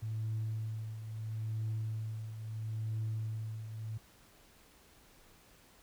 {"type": "tone with tremolo", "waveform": "sine", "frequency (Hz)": 110, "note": "A2", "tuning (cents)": 0, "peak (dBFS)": -31, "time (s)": [0.02, 3.98], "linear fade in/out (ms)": 10, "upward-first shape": "triangle", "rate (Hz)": 0.75, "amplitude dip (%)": 70, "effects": ["tanh soft clip ceiling -30 dBFS", "pink hiss -62 dBFS RMS until 5.82 s"]}